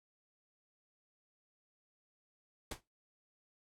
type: noise with exponential decay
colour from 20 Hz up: pink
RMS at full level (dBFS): -36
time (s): 2.71-2.81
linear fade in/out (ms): 5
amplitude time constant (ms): 21
effects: noise-tail reverb RT60 0.2 s tail -17 dB re dry + low-pass 11000 Hz 12 dB/octave